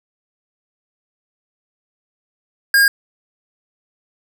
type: tone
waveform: square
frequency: 1621 Hz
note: G#6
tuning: 42 cents flat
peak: -10 dBFS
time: 2.74-2.88 s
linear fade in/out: 2 ms
effects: none